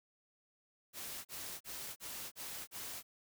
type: noise bursts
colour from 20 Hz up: white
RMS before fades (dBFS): -45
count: 6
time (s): 0.93-3.03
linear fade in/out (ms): 50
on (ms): 320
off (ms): 36
effects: none